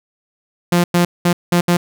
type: tone bursts at uneven times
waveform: sawtooth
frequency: 174.61 Hz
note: F3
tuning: in tune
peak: -7 dBFS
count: 5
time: 0.72-0.84 / 0.94-1.05 / 1.25-1.33 / 1.52-1.61 / 1.68-1.77 s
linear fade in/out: 5 ms
effects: none